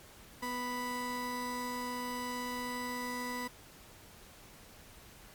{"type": "tone pair together", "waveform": "30% pulse", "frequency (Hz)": [246.9, 987.8], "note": ["B3", "B5"], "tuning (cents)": [0, 0], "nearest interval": "2 octaves", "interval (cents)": 2400, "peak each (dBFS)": [-37, -35], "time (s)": [0.42, 3.48], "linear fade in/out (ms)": 10, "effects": ["pink hiss -55 dBFS RMS until 5.34 s", "MP3 96 kbps"]}